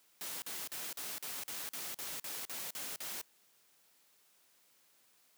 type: noise bursts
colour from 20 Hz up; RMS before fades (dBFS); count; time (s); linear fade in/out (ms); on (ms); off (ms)
white; -42; 12; 0.21-3.214; 0; 210; 44
effects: white hiss -69 dBFS RMS until 5.37 s + high-pass 150 Hz 12 dB/octave